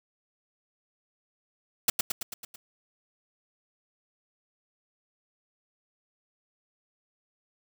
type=noise with echo; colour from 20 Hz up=white; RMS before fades=-21 dBFS; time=1.88-1.9 s; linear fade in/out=5 ms; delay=110 ms; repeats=6; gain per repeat=-4 dB; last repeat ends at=2.56 s; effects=none